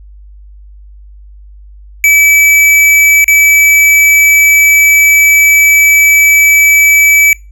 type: tone with dropouts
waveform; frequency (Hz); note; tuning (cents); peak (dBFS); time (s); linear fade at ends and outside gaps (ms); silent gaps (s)
square; 2300; D7; -37; -4; 2.04-7.33; 1; 3.243-3.28
effects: noise-tail reverb RT60 0.3 s tail -26 dB re dry + added 50 Hz sine -31 dBFS peak until 7.51 s